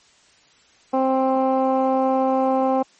15% pulse tone with low-pass filter, 263.3 Hz, C4, 11 cents sharp, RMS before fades -19 dBFS, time 0.93-2.83 s, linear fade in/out 10 ms, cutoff 820 Hz, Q 1.5, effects white hiss -55 dBFS RMS until 2.99 s + MP3 32 kbps

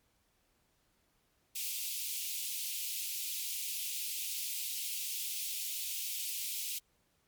white high-pass noise, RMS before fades -38 dBFS, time 1.55-6.79 s, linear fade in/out 10 ms, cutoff 2400 Hz, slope 48 dB/octave, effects pink hiss -74 dBFS RMS until 7.27 s + MP3 96 kbps

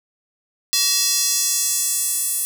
square tone with high-pass filter sweep, 378.8 Hz, F#4, 41 cents sharp, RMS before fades -20 dBFS, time 0.73-2.45 s, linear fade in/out 0 ms, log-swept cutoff 4500 to 9800 Hz, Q 1.8, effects none

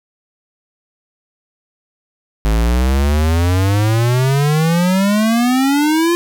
square exponential sweep, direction up, 52.3 to 349.2 Hz, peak -12 dBFS, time 2.45-6.15 s, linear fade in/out 0 ms, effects none

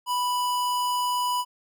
square tone, 987.8 Hz, B5, in tune, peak -24 dBFS, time 0.06-1.45 s, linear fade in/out 50 ms, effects none

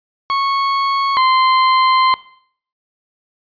40% pulse tone pair in turn, 1102 / 1039.6 Hz, C#6 / C6, -11 / -11 cents, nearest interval minor second, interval 100 cents, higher first, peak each -14 / -10 dBFS, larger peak second, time 0.3-1.17 / 1.17-2.14 s, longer second, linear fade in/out 0 ms, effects noise-tail reverb RT60 0.6 s tail -19 dB re dry + resampled to 11025 Hz

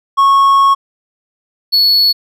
triangle tone pair in turn, 1100 / 4400 Hz, C#6 / C#8, -14 / -14 cents, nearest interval 2 octaves, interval 2400 cents, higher second, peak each -4 / -6 dBFS, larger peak first, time 0.17-0.75 / 1.72-2.13 s, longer first, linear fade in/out 20 ms, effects none

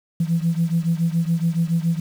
sine beating tone pair, 164.5 / 171.6 Hz, E3 / F3, -3 / -30 cents, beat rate 7.1 Hz, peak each -19 / -21 dBFS, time 0.2-2 s, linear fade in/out 5 ms, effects tanh soft clip ceiling -11 dBFS + 7-bit

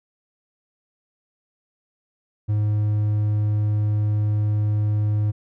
triangle tone, 105.3 Hz, G#2, 24 cents sharp, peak -16 dBFS, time 2.48-5.32 s, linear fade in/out 20 ms, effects none

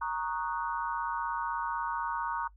sine chord, D# minor seventh, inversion second, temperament equal, 932.3 / 1108.7 / 1244.5 / 1480 Hz, A#5 / C#6 / D#6 / F#6, 0 / 0 / 0 / 0 cents, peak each -33 / -37 / -39 / -39 dBFS, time 0.01-2.48 s, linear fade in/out 10 ms, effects noise-tail reverb RT60 0.1 s tail -22 dB re dry + added 50 Hz sine -54 dBFS peak until 2.56 s

